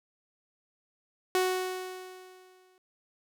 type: tone with exponential decay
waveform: sawtooth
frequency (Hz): 370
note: F#4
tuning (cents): 0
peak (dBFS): -19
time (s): 1.35-2.78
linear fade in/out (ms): 1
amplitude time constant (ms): 310
effects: none